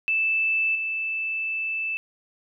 sine tone with level steps, 2637 Hz, E7, in tune, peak -20 / -25 dBFS, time 0.08-1.97 s, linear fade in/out 0 ms, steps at 0.75 s, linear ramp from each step 5 ms, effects none

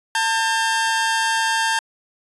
sawtooth tone pair together, 898 / 1601.4 Hz, A5 / G6, +35 / +37 cents, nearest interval minor seventh, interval 1002 cents, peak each -16 / -18 dBFS, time 0.15-1.79 s, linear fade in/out 2 ms, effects resampled to 24000 Hz

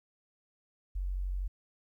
sine tone, 46.25 Hz, F#1, in tune, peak -31 dBFS, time 0.95-1.48 s, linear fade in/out 10 ms, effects 12-bit

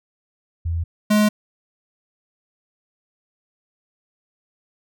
sine / square tone pair in turn, 83.5 / 210.8 Hz, E2 / G#3, +23 / +26 cents, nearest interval octave + major third, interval 1603 cents, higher second, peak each -20 / -14 dBFS, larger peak second, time 0.65-0.84 / 1.1-1.29 s, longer neither, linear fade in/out 10 ms, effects none

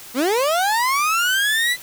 30% pulse linear sweep, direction up, 227.6 to 2012 Hz, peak -14 dBFS, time 0.14-1.77 s, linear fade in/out 50 ms, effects white hiss -39 dBFS RMS until 1.82 s

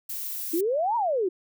violet noise, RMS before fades -33 dBFS, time 0.09-0.61 s, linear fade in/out 5 ms
sine exponential two-way sweep, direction up then down, 311.1 to 974 to 346 Hz, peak -22 dBFS, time 0.53-1.29 s, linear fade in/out 10 ms, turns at 0.96 s
effects none

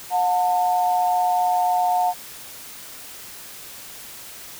sine tone pair together, 720 / 896.2 Hz, F#5 / A5, -47 / +32 cents, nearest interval major third, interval 379 cents, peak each -18 / -23 dBFS, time 0.1-2.14 s, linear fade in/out 50 ms, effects white hiss -39 dBFS RMS until 4.59 s

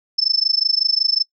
sine tone with amplitude modulation, 5274 Hz, E8, in tune, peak -11 dBFS, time 0.18-1.23 s, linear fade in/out 10 ms, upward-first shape sine, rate 25.4 Hz, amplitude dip 100%, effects noise-tail reverb RT60 0.1 s tail -25 dB re dry

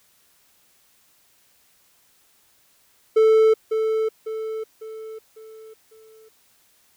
triangle tone with echo, 440 Hz, A4, in tune, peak -10 dBFS, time 3.16-3.54 s, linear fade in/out 10 ms, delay 550 ms, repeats 5, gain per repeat -7 dB, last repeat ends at 6.29 s, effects white hiss -60 dBFS RMS until 6.96 s

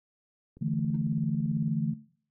click train, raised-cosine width 3 ms, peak -37 dBFS, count 21, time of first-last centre 0.57-1.681 s, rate 18 Hz
sine chord, D suspended second, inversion none, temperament equal, 146.83 / 164.81 / 220 Hz, D3 / E3 / A3, 0 / 0 / 0 cents, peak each -30 / -31 / -32 dBFS, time 0.61-1.94 s, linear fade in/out 10 ms
triangle tone with exponential decay, 307.3 Hz, D#4, 21 cents flat, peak -37 dBFS, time 0.94-1.02 s, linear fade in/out 5 ms, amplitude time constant 17 ms
effects noise-tail reverb RT60 0.5 s tail -17 dB re dry

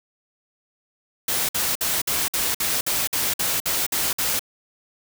white noise bursts, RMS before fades -23 dBFS, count 12, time 1.28-4.394 s, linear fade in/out 5 ms, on 210 ms, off 54 ms, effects none

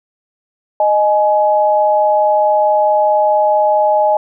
sine tone pair together, 617.4 / 842 Hz, D#5 / G#5, -14 / +24 cents, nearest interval perfect fourth, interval 538 cents, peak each -12 dBFS, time 0.8-4.17 s, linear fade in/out 2 ms, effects none

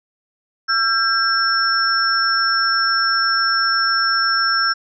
sine tone cluster, 1354 / 1600 / 5400 Hz, E6 / G6 / E8, +46 / +35 / +41 cents, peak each -19 dBFS, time 0.68-4.74 s, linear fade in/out 20 ms, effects none

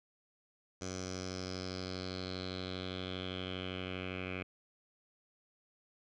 10% pulse tone with low-pass filter sweep, 92.5 Hz, F#2, in tune, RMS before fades -41 dBFS, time 0.81-4.43 s, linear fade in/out 5 ms, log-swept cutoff 6200 to 2500 Hz, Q 5.7, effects none

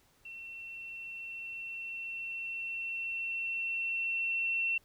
sine tone with level ramp, 2707 Hz, E7, 45 cents sharp, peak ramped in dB -43 to -28 dBFS, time 0.25-4.78 s, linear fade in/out 5 ms, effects pink hiss -67 dBFS RMS until 4.84 s

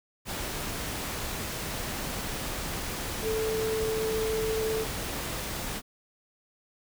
sine tone in noise, 440 Hz, A4, in tune, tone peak -27 dBFS, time 3.22-4.86 s, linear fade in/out 50 ms, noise pink, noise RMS -34 dBFS, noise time 0.25-5.82 s, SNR +4 dB, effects none

